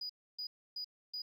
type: tone bursts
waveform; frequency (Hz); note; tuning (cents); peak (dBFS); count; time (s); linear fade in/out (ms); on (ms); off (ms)
sine; 4925; D#8; -19; -37; 4; 0.01-1.22; 5; 85; 290
effects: tanh soft clip ceiling -35 dBFS + 13-bit